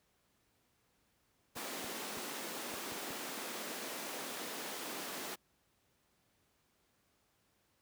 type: high-pass noise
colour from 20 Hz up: pink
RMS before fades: -43 dBFS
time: 1.55-5.36 s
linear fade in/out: 20 ms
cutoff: 230 Hz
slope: 24 dB/octave
type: clicks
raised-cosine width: 2 ms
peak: -36 dBFS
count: 6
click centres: 1.563 / 1.843 / 2.172 / 2.739 / 2.92 / 3.105 s
effects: pink hiss -75 dBFS RMS until 7.81 s + high-pass 60 Hz 12 dB/octave